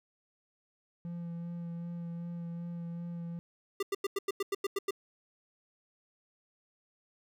triangle tone with vibrato, 170.7 Hz, F3, 39 cents flat, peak -35 dBFS, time 1.05-3.39 s, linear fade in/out 0 ms, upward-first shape sine, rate 2.6 Hz, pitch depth 15 cents each way
square tone bursts, 396.1 Hz, G4, 18 cents sharp, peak -30 dBFS, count 10, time 3.8-4.908 s, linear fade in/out 5 ms, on 28 ms, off 92 ms
effects none

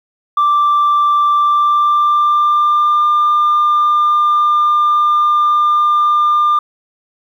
sine tone with pitch glide, 1174.7 to 1199.4 Hz, D6 to D6, 0 to +36 cents, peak -7 dBFS, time 0.37-6.59 s, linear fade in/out 5 ms, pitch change +36 cents, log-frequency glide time 1.34-3.07 s, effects tanh soft clip ceiling -7 dBFS + 8-bit

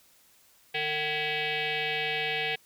sine tone with frequency modulation, 153 Hz, D#3, 29 cents flat, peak -27 dBFS, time 0.74-2.56 s, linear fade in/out 10 ms, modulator 607 Hz, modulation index 5.2, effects white hiss -61 dBFS RMS until 2.65 s

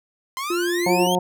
sawtooth exponential sweep, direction up, 1024 to 3300 Hz, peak -22 dBFS, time 0.37-1.15 s, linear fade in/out 0 ms
triangle tone, 349.2 Hz, F4, in tune, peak -19 dBFS, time 0.5-1.07 s, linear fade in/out 5 ms
harmonic tone, 180 Hz, F#3, 47 cents flat, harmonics 1 / 2 / 3 / 4 / 5, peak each -24 / -24 / -24 / -24 / -24 dBFS, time 0.86-1.19 s, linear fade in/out 5 ms
effects none

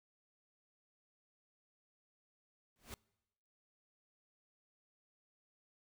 pink noise with exponential growth, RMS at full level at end -44 dBFS, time 2.76-2.94 s, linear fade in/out 0 ms, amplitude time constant 39 ms, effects noise-tail reverb RT60 1.0 s tail -25 dB re dry

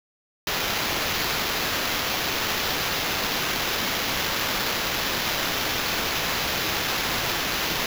white noise with sample-and-hold, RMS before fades -26 dBFS, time 0.47-7.86 s, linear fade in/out 2 ms, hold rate 8820 Hz, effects none

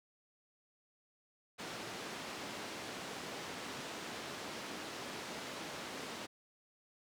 pink band-pass noise, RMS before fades -45 dBFS, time 1.58-6.27 s, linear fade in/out 20 ms, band 220 to 6100 Hz, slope 12 dB/octave, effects none

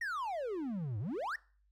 triangle exponential two-way sweep, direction down then up, 1927 to 98 to 1927 Hz, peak -33 dBFS, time 0.01-1.36 s, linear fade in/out 5 ms, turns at 0.99 s, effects noise-tail reverb RT60 0.4 s tail -22 dB re dry + added 50 Hz sine -68 dBFS peak until 1.71 s

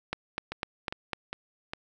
two click trains, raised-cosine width 0.3 ms, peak -18 / -14 dBFS, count 4 / 5, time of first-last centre 0.52-1.735 / 0.13-1.133 s, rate 2.47 / 3.99 Hz, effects none

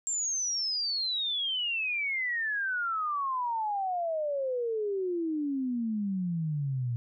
sine exponential sweep, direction down, 7459 to 116.54 Hz, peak -28 dBFS, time 0.07-6.96 s, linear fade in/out 0 ms, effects none

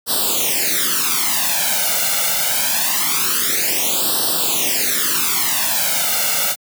white noise with flanger, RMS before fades -18 dBFS, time 0.06-6.56 s, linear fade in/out 50 ms, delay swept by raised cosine 0.22 to 1.42 ms, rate 0.24 Hz, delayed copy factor +1, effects high-pass 200 Hz 12 dB/octave

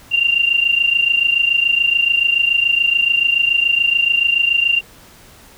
sine tone pair together, 2773 / 2800 Hz, F7 / F7, -13 / +4 cents, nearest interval unison, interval 17 cents, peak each -14 / -17 dBFS, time 0.11-4.81 s, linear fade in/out 20 ms, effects pink hiss -44 dBFS RMS until 5.57 s

